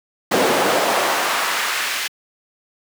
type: noise with high-pass filter sweep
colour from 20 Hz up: brown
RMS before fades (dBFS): -19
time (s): 0.31-2.08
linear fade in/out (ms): 10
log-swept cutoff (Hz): 360 to 2200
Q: 1
effects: high-pass 150 Hz 12 dB/octave